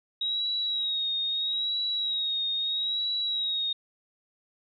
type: tone with vibrato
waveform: sine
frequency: 3806 Hz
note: A#7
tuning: 35 cents sharp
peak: -26 dBFS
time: 0.21-3.73 s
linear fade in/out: 5 ms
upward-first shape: sine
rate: 0.77 Hz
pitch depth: 49 cents each way
effects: none